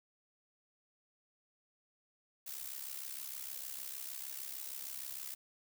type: noise with amplitude modulation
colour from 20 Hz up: blue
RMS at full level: -41 dBFS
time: 2.46-5.35 s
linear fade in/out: 10 ms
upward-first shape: sine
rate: 66.5 Hz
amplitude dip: 75%
effects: none